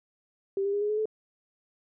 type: tone with pitch steps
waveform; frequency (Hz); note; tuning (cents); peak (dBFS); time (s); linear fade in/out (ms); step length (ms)
sine; 392 / 400 / 408.2 / 416.5 / 425 / 433.7; G4 / G4 / G#4 / G#4 / G#4 / A4; 0 / +35 / -30 / +5 / +40 / -25; -25; 0.57-1.056; 2; 81
effects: none